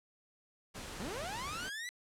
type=noise; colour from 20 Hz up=pink; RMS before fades=-45 dBFS; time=0.74-1.7 s; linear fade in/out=20 ms
type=linear sweep; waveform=sawtooth; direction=up; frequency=160 to 2008 Hz; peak=-36 dBFS; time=1-1.89 s; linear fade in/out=0 ms
effects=low-pass 10000 Hz 12 dB/octave